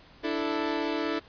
sawtooth chord, D suspended second, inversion none, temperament equal, 293.7 / 329.6 / 440 Hz, D4 / E4 / A4, 0 / 0 / 0 cents, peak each -28 / -27 / -29 dBFS, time 0.23-1.2 s, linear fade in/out 20 ms, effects pink hiss -54 dBFS RMS until 1.28 s + resampled to 11025 Hz

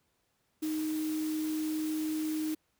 sine tone in noise, 311.1 Hz, D#4, in tune, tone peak -30 dBFS, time 0.62-2.55 s, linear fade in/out 10 ms, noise white, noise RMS -45 dBFS, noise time 0.62-2.55 s, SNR +12 dB, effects pink hiss -75 dBFS RMS until 2.79 s + high-pass 60 Hz 12 dB/octave

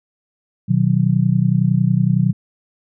sine chord, B major, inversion none, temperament just, 123.47 / 154.34 / 185.21 Hz, B2 / D#3 / F#3, 0 / -14 / +2 cents, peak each -17 dBFS, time 0.68-2.33 s, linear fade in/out 20 ms, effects none

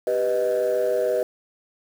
sine chord, G augmented, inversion none, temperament equal, 392 / 493.9 / 622.3 Hz, G4 / B4 / D#5, 0 / 0 / 0 cents, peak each -25 / -21 / -22 dBFS, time 0.07-1.23 s, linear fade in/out 2 ms, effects tanh soft clip ceiling -15 dBFS + 7-bit

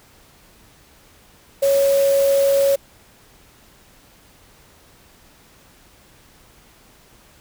sine tone in noise, 554 Hz, C#5, 1 cent flat, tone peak -13 dBFS, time 1.62-2.76 s, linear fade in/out 10 ms, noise white, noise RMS -30 dBFS, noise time 1.62-2.76 s, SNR +14 dB, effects pink hiss -51 dBFS RMS until 7.4 s

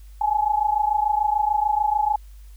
sine tone pair together, 830.6 / 857.4 Hz, G#5 / A5, 0 / -45 cents, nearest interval minor second, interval 55 cents, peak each -21 dBFS, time 0.21-2.16 s, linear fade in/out 5 ms, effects added 50 Hz sine -40 dBFS peak until 2.56 s + white hiss -59 dBFS RMS until 2.56 s

